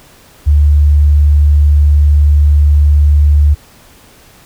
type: tone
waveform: sine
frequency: 73.42 Hz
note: D2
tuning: in tune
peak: -4 dBFS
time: 0.46-3.55 s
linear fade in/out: 20 ms
effects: pink hiss -42 dBFS RMS until 4.45 s